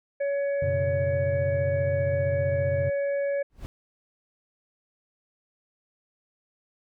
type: harmonic tone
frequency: 562 Hz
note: C#5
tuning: 24 cents sharp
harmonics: 1 / 3 / 4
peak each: -24 / -39 / -44 dBFS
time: 0.2-3.43 s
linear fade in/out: 10 ms
type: chord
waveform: triangle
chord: F# suspended fourth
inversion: none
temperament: equal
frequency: 92.5 / 123.47 / 138.59 Hz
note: F#2 / B2 / C#3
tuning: 0 / 0 / 0 cents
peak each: -27 / -31 / -30 dBFS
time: 0.62-2.9 s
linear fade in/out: 5 ms
type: noise with exponential growth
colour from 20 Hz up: brown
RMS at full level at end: -31 dBFS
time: 3.5-3.66 s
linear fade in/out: 0 ms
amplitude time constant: 34 ms
effects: none